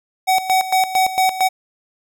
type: tone with tremolo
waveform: square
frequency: 753 Hz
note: F#5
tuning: 30 cents sharp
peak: -13 dBFS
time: 0.27-1.49 s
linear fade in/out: 20 ms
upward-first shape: square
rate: 4.4 Hz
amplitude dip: 75%
effects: none